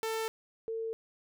sawtooth / sine tone pair in turn, 445.5 / 449.6 Hz, A4 / A4, +22 / +37 cents, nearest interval unison, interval 15 cents, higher second, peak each -28 / -33 dBFS, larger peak first, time 0.03-0.28 / 0.68-0.93 s, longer neither, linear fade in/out 0 ms, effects none

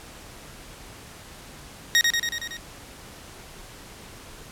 20% pulse tone with echo, 1873 Hz, A#6, 8 cents sharp, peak -10 dBFS, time 1.95-2.01 s, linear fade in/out 0 ms, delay 93 ms, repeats 6, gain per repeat -3 dB, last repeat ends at 2.568 s, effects pink hiss -44 dBFS RMS until 4.51 s + low-pass 12000 Hz 12 dB/octave

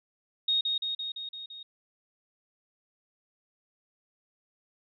sine tone with echo, 3729 Hz, A#7, in tune, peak -23 dBFS, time 0.48-0.61 s, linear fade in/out 5 ms, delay 170 ms, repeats 6, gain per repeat -3 dB, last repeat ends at 1.63 s, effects none

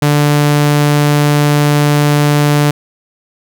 sawtooth tone, 146.83 Hz, D3, in tune, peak -4 dBFS, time 0.02-2.71 s, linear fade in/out 5 ms, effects none

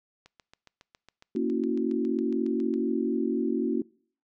click train, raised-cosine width 0.2 ms, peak -33 dBFS, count 19, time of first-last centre 0.26-2.739 s, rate 7.26 Hz
sine chord, F# dominant seventh, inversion first, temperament equal, 233.1 / 277.2 / 329.6 / 370 Hz, A#3 / C#4 / E4 / F#4, 0 / 0 / 0 / 0 cents, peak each -29 / -30 / -31 / -30 dBFS, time 1.35-3.82 s, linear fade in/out 5 ms
effects noise-tail reverb RT60 0.5 s tail -24 dB re dry

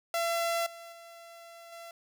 sawtooth tone with level steps, 676 Hz, E5, 43 cents sharp, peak -24 / -41 / -44 / -40 dBFS, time 0.14-1.91 s, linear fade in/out 2 ms, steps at 0.66 / 0.92 / 1.72 s, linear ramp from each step 5 ms, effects none

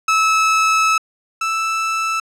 30% pulse tone pair in turn, 1301 / 1319.2 Hz, E6 / E6, -23 / +1 cents, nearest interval unison, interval 24 cents, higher second, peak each -10 / -15 dBFS, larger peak first, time 0.08-0.98 / 1.41-2.2 s, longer first, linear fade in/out 5 ms, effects low-pass 8000 Hz 12 dB/octave

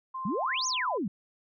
sine tone with pitch glide, 1046.5 to 1007.4 Hz, C6 to B5, 0 to +34 cents, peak -33 dBFS, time 0.14-0.98 s, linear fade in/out 10 ms, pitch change -66 cents, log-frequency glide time 0.51-0.83 s
sine exponential two-way sweep, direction up then down, 168.4 to 6860 to 168.4 Hz, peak -28 dBFS, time 0.25-1.08 s, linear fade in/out 5 ms, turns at 0.67 s
effects none

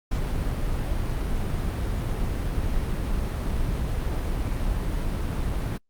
brown noise, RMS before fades -26 dBFS, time 0.11-5.78 s, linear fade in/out 10 ms, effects noise-tail reverb RT60 0.1 s tail -26 dB re dry + Opus 48 kbps

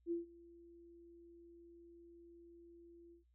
sine tone with ADSR envelope, 340.7 Hz, F4, 43 cents flat, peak -34 dBFS, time 0.06-3.24 s, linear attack 54 ms, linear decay 140 ms, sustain -23 dB, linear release 120 ms, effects noise-tail reverb RT60 0.1 s tail -17 dB re dry + added 60 Hz sine -70 dBFS peak until 3.34 s

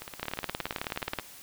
two click trains, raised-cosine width 0.3 ms, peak -14 / -22 dBFS, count 19 / 21, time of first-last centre 0.23-1.187 / 0.02-1.196 s, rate 18.8 / 17 Hz, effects white hiss -49 dBFS RMS until 1.42 s

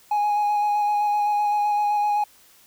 triangle tone with vibrato, 830.6 Hz, G#5, in tune, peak -16 dBFS, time 0.11-2.24 s, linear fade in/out 5 ms, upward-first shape square, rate 7.8 Hz, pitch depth 13 cents each way, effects tanh soft clip ceiling -13 dBFS + white hiss -54 dBFS RMS until 2.66 s

